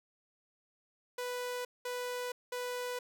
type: tone bursts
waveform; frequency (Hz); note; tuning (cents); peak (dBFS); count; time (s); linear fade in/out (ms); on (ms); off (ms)
sawtooth; 494; B4; 0; -32; 3; 1.18-2.99; 5; 470; 200
effects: none